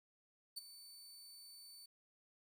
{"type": "tone with ADSR envelope", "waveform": "sawtooth", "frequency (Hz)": 4525, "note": "C#8", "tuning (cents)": 35, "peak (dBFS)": -38, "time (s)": [0.56, 1.86], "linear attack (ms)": 17, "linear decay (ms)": 19, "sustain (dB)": -14, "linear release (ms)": 7, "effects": ["12-bit"]}